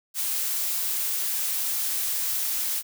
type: noise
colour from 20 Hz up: blue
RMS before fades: -27 dBFS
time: 0.14-2.83 s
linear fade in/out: 50 ms
effects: none